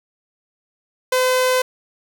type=tone; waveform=sawtooth; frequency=510 Hz; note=C5; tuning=44 cents flat; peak=-11 dBFS; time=1.12-1.62 s; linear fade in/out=5 ms; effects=none